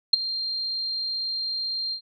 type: tone with ADSR envelope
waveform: sine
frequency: 4186 Hz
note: C8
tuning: in tune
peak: -9 dBFS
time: 0.13-2.01 s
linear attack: 7 ms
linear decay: 11 ms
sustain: -17 dB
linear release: 88 ms
effects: none